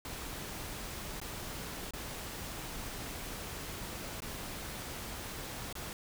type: noise with dropouts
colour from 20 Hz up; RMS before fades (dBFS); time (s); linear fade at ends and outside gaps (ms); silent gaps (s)
pink; -42; 0.05-5.93; 1; 1.201-1.215 / 1.908-1.935 / 4.204-4.22 / 5.727-5.753
effects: none